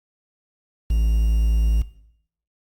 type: tone with quantisation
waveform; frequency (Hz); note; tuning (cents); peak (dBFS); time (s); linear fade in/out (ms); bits
triangle; 55.1; A1; +3; -14; 0.9-1.82; 5; 7
effects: noise-tail reverb RT60 0.7 s tail -17 dB re dry + Opus 48 kbps